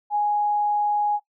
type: tone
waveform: sine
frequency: 830.6 Hz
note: G#5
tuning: in tune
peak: -19 dBFS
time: 0.1-1.2 s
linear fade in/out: 50 ms
effects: noise-tail reverb RT60 0.1 s tail -17 dB re dry